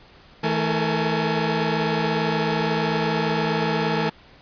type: tone cluster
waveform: sawtooth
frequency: 161.3 / 219.5 / 430.1 / 455.4 / 844 Hz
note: E3 / A3 / A4 / A#4 / G#5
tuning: -37 / -4 / -39 / -40 / +28 cents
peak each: -21 / -23 / -30 / -22 / -24 dBFS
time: 0.43-4.1 s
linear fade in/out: 10 ms
effects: pink hiss -50 dBFS RMS until 4.41 s + resampled to 11025 Hz